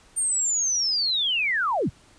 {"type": "linear sweep", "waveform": "sine", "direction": "down", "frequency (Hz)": [8870, 52.1], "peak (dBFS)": -21, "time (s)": [0.16, 1.9], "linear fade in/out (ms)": 20, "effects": ["pink hiss -55 dBFS RMS until 2.18 s", "resampled to 22050 Hz"]}